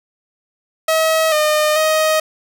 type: tone with pitch steps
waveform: sawtooth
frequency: 640 / 609 / 627 Hz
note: D#5 / D#5 / D#5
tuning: +49 / -37 / +13 cents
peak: -9 dBFS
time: 0.88-2.2 s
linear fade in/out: 5 ms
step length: 440 ms
effects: none